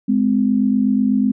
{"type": "tone pair together", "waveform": "sine", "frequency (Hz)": [209.2, 257.3], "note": ["G#3", "C4"], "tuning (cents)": [13, -29], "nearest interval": "major third", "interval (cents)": 358, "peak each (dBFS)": -16, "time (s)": [0.08, 1.32], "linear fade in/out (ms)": 10, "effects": []}